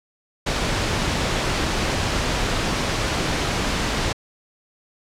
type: noise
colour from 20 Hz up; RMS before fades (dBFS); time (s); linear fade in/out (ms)
pink; -22; 0.46-4.13; 10
effects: low-pass 6000 Hz 12 dB/octave